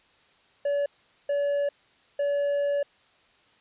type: tone bursts at uneven times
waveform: triangle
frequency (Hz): 571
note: D5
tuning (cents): -49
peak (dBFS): -21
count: 3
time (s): 0.65-0.86 / 1.29-1.69 / 2.19-2.83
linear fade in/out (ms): 5
effects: white hiss -61 dBFS RMS until 3.6 s + resampled to 8000 Hz